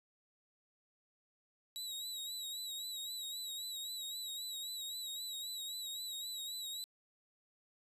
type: tone with vibrato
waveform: sawtooth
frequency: 3870 Hz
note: B7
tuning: 36 cents flat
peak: -38 dBFS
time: 1.76-6.84 s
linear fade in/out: 0 ms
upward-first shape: sine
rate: 3.8 Hz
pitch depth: 59 cents each way
effects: resampled to 32000 Hz